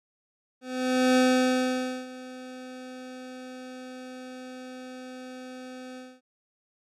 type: tone with ADSR envelope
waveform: 25% pulse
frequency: 255.2 Hz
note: C4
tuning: 43 cents flat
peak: -14 dBFS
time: 0.61-6.21 s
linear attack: 550 ms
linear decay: 900 ms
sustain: -21 dB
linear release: 240 ms
effects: low-pass 8000 Hz 12 dB/octave + MP3 96 kbps